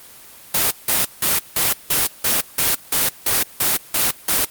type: noise bursts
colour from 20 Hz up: white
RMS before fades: -17 dBFS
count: 12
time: 0.54-4.45 s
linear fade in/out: 5 ms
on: 170 ms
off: 170 ms
effects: white hiss -42 dBFS RMS until 4.5 s + Opus 24 kbps